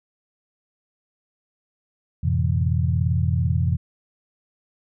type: chord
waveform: sine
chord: F major seventh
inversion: none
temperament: equal with one note detuned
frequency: 87.31 / 110 / 127.97 / 164.81 Hz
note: F2 / A2 / C3 / E3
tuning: 0 / 0 / -38 / 0 cents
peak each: -21 / -27 / -23 / -26 dBFS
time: 2.23-3.77 s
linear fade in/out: 10 ms
effects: none